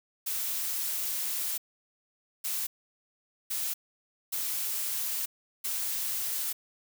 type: noise bursts at uneven times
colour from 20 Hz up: blue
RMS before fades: -32 dBFS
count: 5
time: 0.26-1.58 / 2.44-2.67 / 3.5-3.74 / 4.32-5.26 / 5.64-6.53 s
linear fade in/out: 10 ms
effects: none